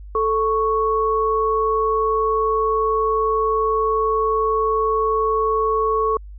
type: tone pair together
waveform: sine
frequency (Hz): 440 / 1108.7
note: A4 / C#6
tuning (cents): 0 / 0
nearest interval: octave + major third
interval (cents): 1600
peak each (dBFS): -19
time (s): 0.15-6.17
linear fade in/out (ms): 2
effects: added 50 Hz sine -34 dBFS peak until 6.38 s